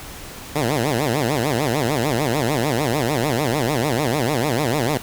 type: tone with vibrato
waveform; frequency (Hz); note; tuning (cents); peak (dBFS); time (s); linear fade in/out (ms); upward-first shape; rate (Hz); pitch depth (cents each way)
10% pulse; 132.2; C3; +18; -10; 0.55-4.98; 10; sine; 6.7; 280
effects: pink hiss -36 dBFS RMS until 5.02 s